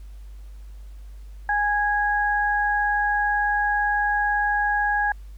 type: tone pair together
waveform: sine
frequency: 826.5 / 1653 Hz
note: G#5 / G#6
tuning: -9 / -9 cents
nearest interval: octave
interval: 1200 cents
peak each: -22 dBFS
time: 1.49-5.12 s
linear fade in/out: 2 ms
effects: added 50 Hz sine -37 dBFS peak until 5.37 s + pink hiss -60 dBFS RMS until 5.37 s